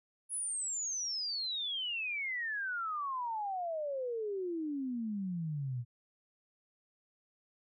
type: exponential sweep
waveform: sine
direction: down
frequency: 10548 to 116.54 Hz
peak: -34 dBFS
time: 0.29-5.85 s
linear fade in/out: 50 ms
effects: none